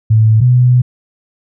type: tone pair in turn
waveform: sine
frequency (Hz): 110 / 124.59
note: A2 / B2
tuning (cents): 0 / +16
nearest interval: major second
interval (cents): 216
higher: second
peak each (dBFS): -5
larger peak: neither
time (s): 0.1-0.41 / 0.41-0.82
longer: second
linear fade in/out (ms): 10
effects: none